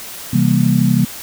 sine chord, C dominant seventh, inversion none, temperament just, 130.81 / 163.52 / 196.22 / 235.5 Hz, C3 / E3 / G3 / Bb3, 0 / -14 / +2 / +18 cents, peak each -16 dBFS, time 0.33-1.05 s, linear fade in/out 5 ms, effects white hiss -31 dBFS RMS until 1.22 s

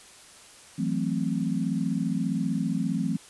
sine chord, F# half-diminished seventh, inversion third, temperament equal, 164.81 / 185 / 220 / 261.6 Hz, E3 / F#3 / A3 / C4, 0 / 0 / 0 / 0 cents, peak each -30 dBFS, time 0.78-3.17 s, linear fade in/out 10 ms, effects white hiss -50 dBFS RMS until 3.29 s + resampled to 24000 Hz

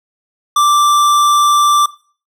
sine tone with hard clipping, 1174.7 Hz, D6, in tune, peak -10 dBFS, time 0.56-1.86 s, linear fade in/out 5 ms, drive 16 dB, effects noise-tail reverb RT60 0.4 s tail -18 dB re dry

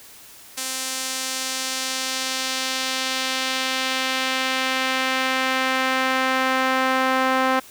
sawtooth tone with band-pass filter sweep, 261.2 Hz, C4, 3 cents flat, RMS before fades -23 dBFS, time 0.57-7.6 s, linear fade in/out 10 ms, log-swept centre 8100 to 1200 Hz, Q 0.93, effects white hiss -45 dBFS RMS until 7.7 s

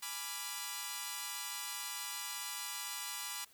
5% pulse chord, G# diminished seventh, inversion none, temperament equal with one note detuned, 830.6 / 987.8 / 1174.7 / 1386.5 Hz, G#5 / B5 / D6 / F6, 0 / 0 / 0 / -13 cents, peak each -36 / -31 / -33 / -36 dBFS, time 0.02-3.45 s, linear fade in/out 10 ms, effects white hiss -64 dBFS RMS until 3.53 s

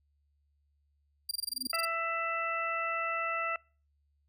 sawtooth tone bursts, 4747 Hz, D8, 18 cents sharp, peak -28 dBFS, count 13, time 1.29-1.852 s, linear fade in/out 5 ms, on 22 ms, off 23 ms
sine tone with exponential growth, 256.8 Hz, C4, 32 cents flat, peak -36 dBFS, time 1.48-1.67 s, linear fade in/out 2 ms, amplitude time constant 41 ms
harmonic tone, 664 Hz, E5, 12 cents sharp, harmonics 1 / 2 / 3 / 4, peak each -38 / -33 / -38 / -37 dBFS, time 1.73-3.56 s, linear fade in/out 2 ms
effects noise-tail reverb RT60 0.4 s tail -26 dB re dry + added 72 Hz sine -70 dBFS peak until 4.28 s

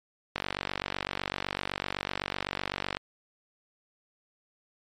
click train, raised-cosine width 0.3 ms, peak -13 dBFS, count 126, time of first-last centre 0.36-2.97 s, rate 47.9 Hz, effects MP3 64 kbps

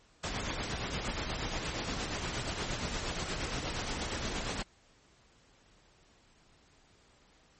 pink noise with tremolo, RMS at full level -34 dBFS, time 0.23-4.63 s, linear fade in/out 10 ms, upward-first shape sine, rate 8.5 Hz, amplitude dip 40%, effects pink hiss -64 dBFS RMS until 7.59 s + MP3 32 kbps

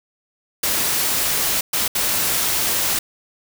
white noise bursts at uneven times, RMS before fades -20 dBFS, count 3, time 0.63-1.61 / 1.73-1.88 / 1.95-2.99 s, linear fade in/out 5 ms, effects none

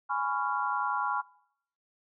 sine chord, C# dominant seventh, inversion second, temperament just, 831.5 / 997.9 / 1108.7 / 1385.9 Hz, G#5 / B5 / C#6 / E#6, +2 / +18 / 0 / -14 cents, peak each -33 dBFS, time 0.09-1.22 s, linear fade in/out 20 ms, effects noise-tail reverb RT60 0.7 s tail -23 dB re dry

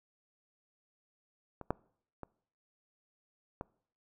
clicks, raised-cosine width 1 ms, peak -29 / -16 / -28 / -24 dBFS, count 4, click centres 1.613 / 1.706 / 2.233 / 3.611 s, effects noise-tail reverb RT60 0.6 s tail -24 dB re dry

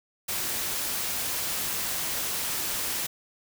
white noise, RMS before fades -30 dBFS, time 0.28-3.07 s, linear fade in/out 10 ms, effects none

